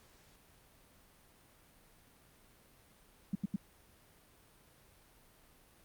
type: tone bursts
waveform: sine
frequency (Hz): 196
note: G3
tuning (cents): 0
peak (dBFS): -30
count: 3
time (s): 3.33-3.561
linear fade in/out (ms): 5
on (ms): 23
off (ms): 81
effects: pink hiss -64 dBFS RMS until 5.84 s + Opus 48 kbps